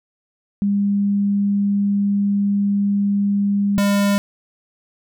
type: tone pair in turn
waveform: sine / square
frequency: 201.4 / 201.4 Hz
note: G3 / G3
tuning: +47 / +47 cents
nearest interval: unison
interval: 0 cents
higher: neither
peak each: -15 dBFS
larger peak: neither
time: 0.62-3.78 / 3.78-4.18 s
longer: first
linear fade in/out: 0 ms
effects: none